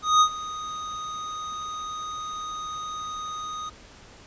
square tone with ADSR envelope, 1244.5 Hz, D#6, in tune, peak -14 dBFS, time 0.02-3.7 s, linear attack 190 ms, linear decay 76 ms, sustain -18 dB, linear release 16 ms, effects pink hiss -49 dBFS RMS until 4.26 s + resampled to 16000 Hz

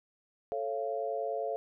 sine chord, A augmented, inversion none, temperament just, 440 / 550 / 687.5 Hz, A4 / C#5 / E#5, 0 / -14 / -27 cents, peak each -36 / -36 / -35 dBFS, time 0.52-1.56 s, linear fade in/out 0 ms, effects none

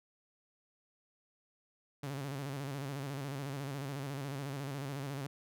sawtooth tone with vibrato, 138.59 Hz, C#3, in tune, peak -34 dBFS, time 2.03-5.27 s, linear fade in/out 5 ms, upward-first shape square, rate 14 Hz, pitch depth 66 cents each way, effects none

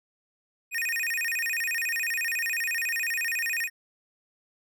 square tone with vibrato, 2143 Hz, C7, 41 cents sharp, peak -27 dBFS, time 0.71-3.7 s, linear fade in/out 50 ms, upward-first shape square, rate 14 Hz, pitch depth 260 cents each way, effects none

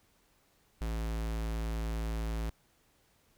square tone, 55.3 Hz, A1, 9 cents sharp, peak -33 dBFS, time 0.81-2.5 s, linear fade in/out 5 ms, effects pink hiss -69 dBFS RMS until 3.37 s

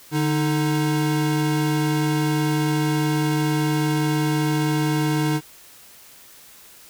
square tone pair together, 148.18 / 311.1 Hz, D3 / D#4, +16 / 0 cents, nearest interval octave + minor second, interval 1284 cents, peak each -22 / -23 dBFS, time 0.11-5.41 s, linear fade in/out 50 ms, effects white hiss -47 dBFS RMS until 6.89 s

